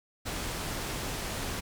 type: low-pass noise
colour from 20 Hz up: pink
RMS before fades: -35 dBFS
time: 0.25-1.61 s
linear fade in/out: 20 ms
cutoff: 12000 Hz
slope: 12 dB/octave
effects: none